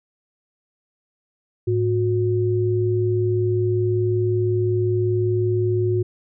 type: tone pair together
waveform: sine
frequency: 107.7 / 362.3 Hz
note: A2 / F#4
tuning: -37 / -36 cents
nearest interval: octave + major sixth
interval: 2101 cents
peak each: -20 dBFS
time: 1.67-6.03 s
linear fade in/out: 10 ms
effects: none